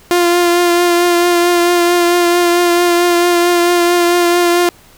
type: tone with vibrato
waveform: sawtooth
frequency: 348.7 Hz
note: F4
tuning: 3 cents flat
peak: -5 dBFS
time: 0.11-4.69 s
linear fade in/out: 0 ms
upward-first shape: triangle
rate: 4.5 Hz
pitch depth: 23 cents each way
effects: pink hiss -44 dBFS RMS until 4.97 s